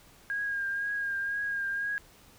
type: tone with vibrato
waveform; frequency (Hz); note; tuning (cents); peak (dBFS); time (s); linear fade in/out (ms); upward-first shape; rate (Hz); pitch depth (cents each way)
sine; 1623; G#6; -40; -29; 0.3-1.98; 0; triangle; 2; 35
effects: pink hiss -57 dBFS RMS until 2.38 s